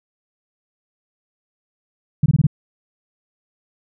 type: tone bursts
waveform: sine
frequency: 147.3 Hz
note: D3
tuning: 6 cents sharp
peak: -10 dBFS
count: 5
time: 2.23-2.468 s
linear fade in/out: 5 ms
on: 30 ms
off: 22 ms
effects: none